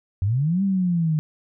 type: linear two-way sweep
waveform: sine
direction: up then down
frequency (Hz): 89.3 to 199.1 to 151.2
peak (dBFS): -18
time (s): 0.22-1.19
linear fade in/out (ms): 0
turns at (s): 0.63
effects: none